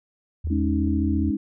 sine tone with pitch glide, 79.1 to 80.34 Hz, D#2 to E2, +29 to -44 cents, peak -23 dBFS, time 0.44-1.31 s, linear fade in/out 10 ms, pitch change +27 cents, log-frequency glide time 0.59-0.97 s
clicks, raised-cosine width 3 ms, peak -26 dBFS, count 2, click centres 0.472 / 0.874 s
sine chord, Ab suspended fourth, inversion none, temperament just, 207.7 / 276.9 / 311.5 Hz, Ab3 / Db4 / Eb4, 0 / -2 / +2 cents, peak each -26 dBFS, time 0.5-1.37 s, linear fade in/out 10 ms
effects none

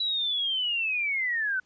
sine linear sweep, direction down, 3951 to 1480 Hz, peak -25 dBFS, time 0-1.6 s, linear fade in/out 5 ms, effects pink hiss -69 dBFS RMS until 1.65 s + resampled to 16000 Hz

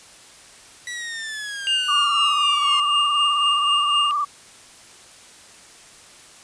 sawtooth linear sweep, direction down, 1961 to 1047 Hz, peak -25 dBFS, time 0.87-2.8 s, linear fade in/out 2 ms
triangle tone with tremolo, 2822 Hz, F7, 17 cents sharp, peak -15 dBFS, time 1.67-4.11 s, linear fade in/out 0 ms, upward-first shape triangle, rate 4 Hz, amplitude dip 60%
sine tone with vibrato, 1172 Hz, D6, 4 cents flat, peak -19 dBFS, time 1.88-4.25 s, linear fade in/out 10 ms, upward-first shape triangle, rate 19 Hz, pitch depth 69 cents each way
effects white hiss -46 dBFS RMS until 6.43 s + resampled to 22050 Hz

